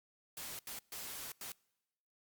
white noise bursts at uneven times, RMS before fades -45 dBFS, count 4, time 0.37-0.59 / 0.67-0.79 / 0.92-1.32 / 1.41-1.52 s, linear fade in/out 2 ms, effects noise-tail reverb RT60 1.0 s tail -26 dB re dry + Opus 48 kbps

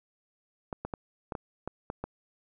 clicks, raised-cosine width 1 ms, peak -20 dBFS, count 8, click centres 0.728 / 0.85 / 0.938 / 1.322 / 1.352 / 1.676 / 1.901 / 2.04 s, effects none

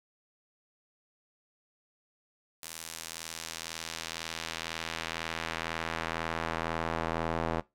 square tone with band-pass filter sweep, 41 Hz, E1, 9 cents flat, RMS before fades -36 dBFS, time 2.62-7.61 s, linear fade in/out 10 ms, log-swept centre 9900 to 720 Hz, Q 0.77, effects noise-tail reverb RT60 0.2 s tail -20 dB re dry

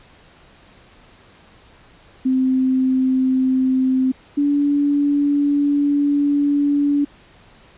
sine tone pair in turn, 260 / 287.2 Hz, C4 / D4, -11 / -39 cents, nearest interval major second, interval 172 cents, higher second, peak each -14 dBFS, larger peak neither, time 2.25-4.12 / 4.37-7.05 s, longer second, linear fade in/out 10 ms, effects pink hiss -49 dBFS RMS until 7.77 s + resampled to 8000 Hz

